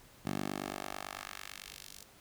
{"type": "tone with high-pass filter sweep", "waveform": "10% pulse", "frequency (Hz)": 49, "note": "G1", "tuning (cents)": 0, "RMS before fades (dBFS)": -42, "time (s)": [0.25, 2.04], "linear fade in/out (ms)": 10, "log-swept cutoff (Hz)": [160, 5600], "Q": 0.93, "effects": ["pink hiss -59 dBFS RMS until 2.2 s"]}